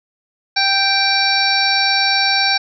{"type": "harmonic tone with a mistuned harmonic", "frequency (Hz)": 784, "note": "G5", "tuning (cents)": 0, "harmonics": [1, 2, 3, 5, 6, 7], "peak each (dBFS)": [-20, -20, -20, -20, -20, -20], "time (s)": [0.56, 2.58], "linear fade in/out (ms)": 10, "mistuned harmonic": 6, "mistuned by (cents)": -62, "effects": []}